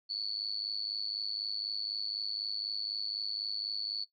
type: tone with amplitude modulation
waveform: sine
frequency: 4435 Hz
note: C#8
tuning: in tune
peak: -29 dBFS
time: 0.09-4.05 s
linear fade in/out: 20 ms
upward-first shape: sine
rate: 104 Hz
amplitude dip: 85%
effects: noise-tail reverb RT60 0.1 s tail -17 dB re dry

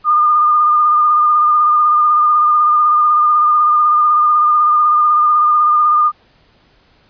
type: tone with vibrato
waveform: sine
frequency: 1213 Hz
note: D#6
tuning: 44 cents flat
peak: -8 dBFS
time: 0.04-6.12 s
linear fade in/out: 50 ms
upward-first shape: sine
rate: 16 Hz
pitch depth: 25 cents each way
effects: pink hiss -52 dBFS RMS until 7.09 s + resampled to 11025 Hz

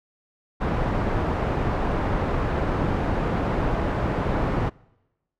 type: low-pass noise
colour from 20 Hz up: pink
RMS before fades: -24 dBFS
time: 0.6-4.7 s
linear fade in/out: 20 ms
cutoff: 1200 Hz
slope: 12 dB/octave
effects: noise-tail reverb RT60 1.0 s tail -25 dB re dry

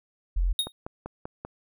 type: tone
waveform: sine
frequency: 43.65 Hz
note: F1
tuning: in tune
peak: -21 dBFS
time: 0.36-0.53 s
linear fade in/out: 10 ms
type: tone with exponential decay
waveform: square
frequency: 3729 Hz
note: A#7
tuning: in tune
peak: -20 dBFS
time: 0.59-0.72 s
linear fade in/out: 1 ms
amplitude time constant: 28 ms
type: click train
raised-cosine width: 1 ms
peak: -21 dBFS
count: 5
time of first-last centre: 0.67-1.45 s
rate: 5.13 Hz
effects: none

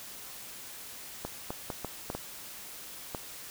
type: clicks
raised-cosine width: 1 ms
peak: -20 dBFS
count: 7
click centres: 1.25 / 1.505 / 1.702 / 1.847 / 2.101 / 2.15 / 3.148 s
effects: white hiss -45 dBFS RMS until 3.5 s

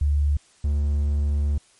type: tone pair in turn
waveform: sine / triangle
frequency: 72.6 / 72.6 Hz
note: D2 / D2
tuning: -19 / -19 cents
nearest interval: unison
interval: 0 cents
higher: neither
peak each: -17 dBFS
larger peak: neither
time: 0.01-0.37 / 0.64-1.58 s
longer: second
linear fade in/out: 5 ms
effects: white hiss -57 dBFS RMS until 1.79 s + MP3 48 kbps

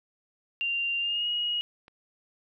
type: tone with pitch glide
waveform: sine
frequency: 2780 to 2890 Hz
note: F7 to F#7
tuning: -9 to -41 cents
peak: -26 dBFS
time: 0.61-1.61 s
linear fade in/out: 0 ms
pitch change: +68 cents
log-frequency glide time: 0.99-1.28 s
type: click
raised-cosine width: 0.3 ms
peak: -34 dBFS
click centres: 1.881 s
effects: none

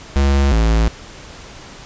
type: tone pair in turn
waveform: square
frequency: 69.3 / 55.23 Hz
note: C#2 / A1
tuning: 0 / +7 cents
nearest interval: major third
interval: 393 cents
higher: first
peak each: -12 dBFS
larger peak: neither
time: 0.16-0.52 / 0.52-0.88 s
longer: neither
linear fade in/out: 0 ms
effects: pink hiss -37 dBFS RMS until 1.85 s + resampled to 16000 Hz

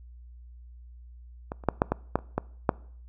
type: clicks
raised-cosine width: 1 ms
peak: -19 / -30 / -7 / -6 / -10 / -8 / -29 / -11 / -6 dBFS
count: 9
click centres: 1.519 / 1.638 / 1.687 / 1.819 / 1.92 / 2.156 / 2.189 / 2.38 / 2.692 s
effects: noise-tail reverb RT60 0.6 s tail -23 dB re dry + added 60 Hz sine -45 dBFS peak until 3.08 s

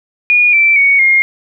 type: tone with pitch steps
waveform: sine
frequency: 2443 / 2335 / 2232 / 2134 Hz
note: D#7 / D7 / C#7 / C7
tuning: -32 / -11 / +11 / +34 cents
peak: -6 dBFS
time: 0.3-1.22 s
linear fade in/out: 0 ms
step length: 230 ms
effects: none

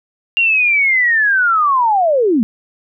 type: linear sweep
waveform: sine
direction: down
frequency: 2794 to 204.9 Hz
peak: -10 dBFS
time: 0.37-2.43 s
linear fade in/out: 0 ms
effects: none

